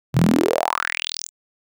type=tone with high-pass filter sweep; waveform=sawtooth; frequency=40.98 Hz; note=E1; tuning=9 cents flat; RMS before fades=-20 dBFS; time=0.13-1.3 s; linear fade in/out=50 ms; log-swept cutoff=120 to 7800 Hz; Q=6.7; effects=none